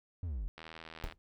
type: linear sweep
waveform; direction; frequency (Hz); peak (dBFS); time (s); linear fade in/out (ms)
triangle; down; 93.5 to 37.82; -33; 0.23-0.48; 0
type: click train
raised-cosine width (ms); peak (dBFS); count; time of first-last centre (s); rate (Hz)
0.3; -31; 45; 0.58-1.124; 80.9
type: noise with exponential decay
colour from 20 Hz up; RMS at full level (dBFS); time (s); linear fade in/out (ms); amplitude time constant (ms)
brown; -34; 1.04-1.18; 0; 30
effects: none